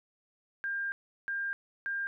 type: tone bursts at uneven times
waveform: sine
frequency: 1600 Hz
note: G6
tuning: 35 cents sharp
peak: -31 dBFS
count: 3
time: 0.64-0.92 / 1.28-1.53 / 1.86-2.07 s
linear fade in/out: 0 ms
effects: none